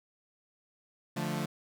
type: chord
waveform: sawtooth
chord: D minor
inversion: none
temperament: equal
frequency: 146.83 / 174.61 / 220 Hz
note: D3 / F3 / A3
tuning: 0 / 0 / 0 cents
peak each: -32 dBFS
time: 1.16-1.46 s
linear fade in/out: 10 ms
effects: none